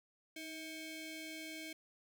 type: ring-modulated tone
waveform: sawtooth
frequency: 956 Hz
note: A#5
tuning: 43 cents sharp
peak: -38 dBFS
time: 0.36-1.73 s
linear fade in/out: 5 ms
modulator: 1270 Hz
effects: none